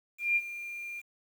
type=tone with ADSR envelope; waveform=sine; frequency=2395 Hz; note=D7; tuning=33 cents sharp; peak=-22 dBFS; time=0.18-1.02 s; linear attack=180 ms; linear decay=47 ms; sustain=-15 dB; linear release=31 ms; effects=9-bit